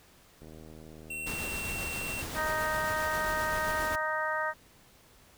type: click train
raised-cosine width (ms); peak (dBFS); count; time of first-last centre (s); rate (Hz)
2; -36; 172; 0.42-2.598; 78.5
type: tone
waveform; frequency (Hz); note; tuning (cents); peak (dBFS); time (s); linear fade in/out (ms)
square; 2721; F7; -46; -36; 1.1-2.22; 5
type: noise with tremolo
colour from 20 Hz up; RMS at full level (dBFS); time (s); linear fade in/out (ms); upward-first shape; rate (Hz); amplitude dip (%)
pink; -37; 1.26-3.96; 10; triangle; 7.5; 30
type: harmonic tone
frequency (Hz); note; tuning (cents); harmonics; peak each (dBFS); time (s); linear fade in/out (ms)
311.1; D#4; 0; 2 / 3 / 4 / 5 / 6; -35 / -35 / -35 / -35 / -35; 2.34-4.54; 50
effects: pink hiss -59 dBFS RMS until 5.37 s